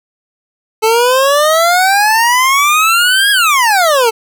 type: exponential two-way sweep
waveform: 25% pulse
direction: up then down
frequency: 433.7 to 1667 to 433.7 Hz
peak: -4 dBFS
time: 0.82-4.11 s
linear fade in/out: 20 ms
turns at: 3.31 s
effects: none